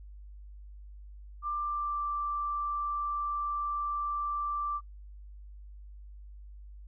sine tone with pitch glide, 1185 to 1173.4 Hz, D6 to D6, +15 to -2 cents, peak -30 dBFS, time 1.42-4.81 s, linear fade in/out 50 ms, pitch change -17 cents, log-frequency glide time 1.56-2.02 s, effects noise-tail reverb RT60 0.1 s tail -23 dB re dry + added 50 Hz sine -45 dBFS peak until 6.87 s

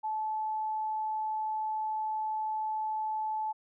sine tone, 867 Hz, A5, 26 cents flat, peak -30 dBFS, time 0.03-3.53 s, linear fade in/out 20 ms, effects none

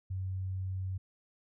sine tone, 94.1 Hz, F#2, 30 cents sharp, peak -33 dBFS, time 0.1-0.98 s, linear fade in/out 10 ms, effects none

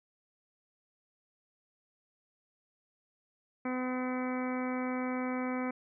harmonic tone, 253.8 Hz, B3, 47 cents sharp, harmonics 1 / 2 / 3 / 4 / 5 / 6 / 7 / 8 / 9, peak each -33 / -39 / -43 / -44 / -44 / -48 / -52 / -47 / -46 dBFS, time 3.65-5.71 s, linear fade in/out 5 ms, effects none

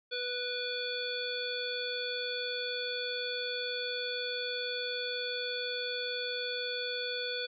harmonic tone with a mistuned harmonic, 493.1 Hz, B4, 3 cents flat, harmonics 1 / 3 / 5 / 7 / 9, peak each -38 / -40 / -43 / -38 / -40 dBFS, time 0.11-7.47 s, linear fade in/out 20 ms, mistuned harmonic 5, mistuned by -26 cents, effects none

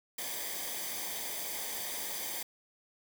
white noise with comb filter, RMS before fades -38 dBFS, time 0.18-2.43 s, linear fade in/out 5 ms, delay 0.73 ms, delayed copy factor -0.7, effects none

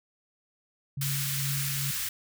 sine tone with tremolo, 138.59 Hz, C#3, in tune, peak -29 dBFS, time 0.97-1.91 s, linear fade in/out 5 ms, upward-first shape sine, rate 2.3 Hz, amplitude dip 40%
white band-stop noise, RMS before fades -32 dBFS, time 1.01-2.09 s, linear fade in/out 5 ms, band 160 to 1300 Hz, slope 24 dB/octave
effects none

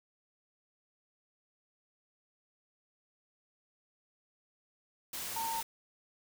sine tone in noise, 910 Hz, A#5, 42 cents flat, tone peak -34 dBFS, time 5.36-5.61 s, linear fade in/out 5 ms, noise white, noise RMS -40 dBFS, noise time 5.13-5.63 s, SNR +3 dB, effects none

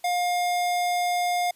square tone, 710 Hz, F5, 28 cents sharp, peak -23 dBFS, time 0.04-1.51 s, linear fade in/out 5 ms, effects white hiss -59 dBFS RMS until 1.55 s + resampled to 32000 Hz

